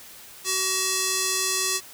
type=tone with band-pass filter; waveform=square; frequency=377.3 Hz; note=F#4; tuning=34 cents sharp; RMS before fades=-25 dBFS; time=0.44-1.81 s; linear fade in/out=50 ms; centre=7100 Hz; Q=1.2; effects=white hiss -45 dBFS RMS until 1.93 s